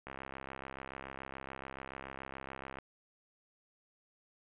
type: click train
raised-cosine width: 0.5 ms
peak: -28 dBFS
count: 183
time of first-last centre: 0.07-2.786 s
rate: 67 Hz
effects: resampled to 8000 Hz + 9-bit